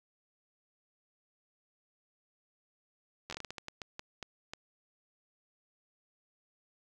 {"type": "slowing click train", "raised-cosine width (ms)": 0.2, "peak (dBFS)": -23, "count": 14, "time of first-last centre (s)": [3.3, 4.535], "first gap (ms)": 11, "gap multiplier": 1.32, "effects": []}